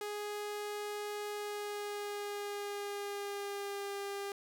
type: tone with pitch glide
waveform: sawtooth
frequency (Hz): 415.3 to 400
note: G#4 to G4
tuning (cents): 0 to +35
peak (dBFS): -34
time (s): 0.01-4.32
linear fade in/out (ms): 2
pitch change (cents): -65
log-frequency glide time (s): 1.32-3.98
effects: none